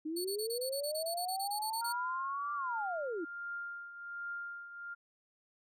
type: linear two-way sweep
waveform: sine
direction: up then down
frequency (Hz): 302.2 to 1180 to 302.2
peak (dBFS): -35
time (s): 0.05-3.25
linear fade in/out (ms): 10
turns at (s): 2.54
type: tone bursts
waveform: 20% pulse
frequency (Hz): 4435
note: C#8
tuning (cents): 0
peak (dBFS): -32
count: 16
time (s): 0.16-1.928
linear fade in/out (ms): 10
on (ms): 88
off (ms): 24
type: tone with tremolo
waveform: sine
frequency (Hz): 1400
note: F6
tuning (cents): +4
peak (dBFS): -37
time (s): 1.81-4.95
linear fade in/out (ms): 20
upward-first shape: triangle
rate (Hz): 1.3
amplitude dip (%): 70
effects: none